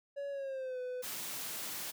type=tone with pitch glide; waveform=triangle; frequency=563 to 501.6 Hz; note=C#5 to B4; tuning=+27 to +27 cents; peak=-35 dBFS; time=0.16-1.03 s; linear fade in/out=20 ms; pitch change=-200 cents; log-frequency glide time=0.3-0.8 s
type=high-pass noise; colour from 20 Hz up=white; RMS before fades=-41 dBFS; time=1.02-1.92 s; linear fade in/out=20 ms; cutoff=110 Hz; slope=24 dB/octave
effects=none